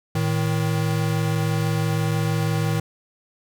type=tone pair together; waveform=square; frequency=111.3 / 157.4 Hz; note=A2 / D#3; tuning=+20 / +20 cents; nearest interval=tritone; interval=600 cents; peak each=-24 / -23 dBFS; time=0.15-2.8 s; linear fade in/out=5 ms; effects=none